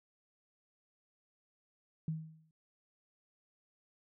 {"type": "tone with exponential decay", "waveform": "sine", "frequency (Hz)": 158.8, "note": "D#3", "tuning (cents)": 36, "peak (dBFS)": -31, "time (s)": [2.08, 2.51], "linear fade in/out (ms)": 2, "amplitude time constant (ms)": 92, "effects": []}